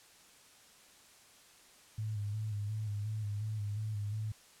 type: tone with vibrato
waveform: sine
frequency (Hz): 105.6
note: G#2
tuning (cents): +29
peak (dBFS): -34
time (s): 1.98-4.32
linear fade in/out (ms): 5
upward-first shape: square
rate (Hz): 2.8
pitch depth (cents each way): 44
effects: white hiss -60 dBFS RMS until 4.6 s + low-pass 10000 Hz 12 dB/octave